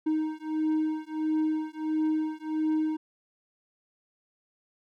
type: beating tone pair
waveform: triangle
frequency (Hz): 311.1 / 312.6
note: D#4 / D#4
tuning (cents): 0 / +8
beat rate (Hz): 1.5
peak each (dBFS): -27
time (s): 0.06-2.97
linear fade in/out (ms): 10
effects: none